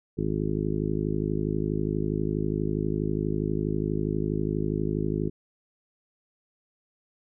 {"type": "harmonic tone", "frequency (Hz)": 52.3, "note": "G#1", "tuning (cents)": 13, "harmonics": [1, 2, 3, 4, 5, 6, 7, 8], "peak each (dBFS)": [-35, -35, -30, -34, -33, -34, -32, -35], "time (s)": [0.17, 5.3], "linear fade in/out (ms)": 20, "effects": []}